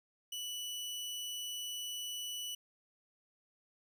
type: tone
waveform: sawtooth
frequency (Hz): 2960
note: F#7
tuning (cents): 0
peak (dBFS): -36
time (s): 0.32-2.55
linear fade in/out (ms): 5
effects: none

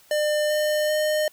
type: tone with pitch steps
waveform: square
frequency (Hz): 600 / 605.6 / 611.2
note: D5 / D#5 / D#5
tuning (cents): +37 / -47 / -31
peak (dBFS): -21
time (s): 0.11-1.28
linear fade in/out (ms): 2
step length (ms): 390
effects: white hiss -55 dBFS RMS until 1.32 s

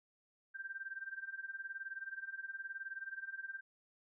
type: tone with tremolo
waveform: sine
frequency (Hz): 1574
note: G6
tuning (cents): +7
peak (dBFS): -39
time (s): 0.54-3.61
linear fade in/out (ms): 20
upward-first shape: sine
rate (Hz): 19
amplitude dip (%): 85
effects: none

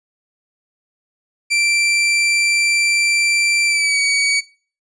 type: tone with pitch glide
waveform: sawtooth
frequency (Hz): 2349 to 2262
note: D7 to C#7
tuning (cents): 0 to +34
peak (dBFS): -11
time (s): 1.5-4.41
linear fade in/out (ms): 20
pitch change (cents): -66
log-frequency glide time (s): 3.66-3.99
effects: noise-tail reverb RT60 0.4 s tail -20 dB re dry + resampled to 22050 Hz

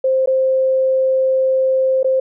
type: tone with dropouts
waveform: sine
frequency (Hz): 525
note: C5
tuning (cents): +6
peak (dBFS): -12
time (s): 0.04-2.2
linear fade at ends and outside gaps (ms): 5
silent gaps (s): 0.26-0.273 / 2.031-2.044
effects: none

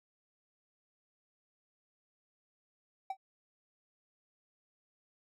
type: tone with exponential decay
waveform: triangle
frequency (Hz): 768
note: G5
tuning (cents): -36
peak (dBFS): -29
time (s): 3.1-3.17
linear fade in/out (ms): 5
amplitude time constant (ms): 15
effects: none

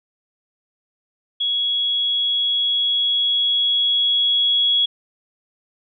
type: tone with level ramp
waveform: sine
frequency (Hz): 3340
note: G#7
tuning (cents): +9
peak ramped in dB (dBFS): -18 to -14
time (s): 1.4-4.86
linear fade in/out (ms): 10
effects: none

